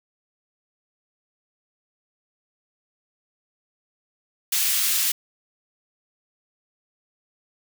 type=high-pass noise; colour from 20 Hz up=white; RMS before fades=-22 dBFS; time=4.52-5.12 s; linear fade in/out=5 ms; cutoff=2100 Hz; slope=12 dB/octave; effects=none